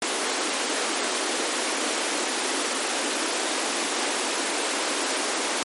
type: high-pass noise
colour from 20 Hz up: pink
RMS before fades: -26 dBFS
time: 0.02-5.63 s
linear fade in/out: 2 ms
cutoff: 260 Hz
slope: 48 dB/octave
effects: MP3 48 kbps